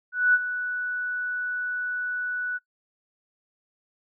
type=tone with ADSR envelope; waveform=sine; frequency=1480 Hz; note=F#6; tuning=in tune; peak=-14 dBFS; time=0.12-2.59 s; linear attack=220 ms; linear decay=40 ms; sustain=-12 dB; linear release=29 ms; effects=noise-tail reverb RT60 0.1 s tail -20 dB re dry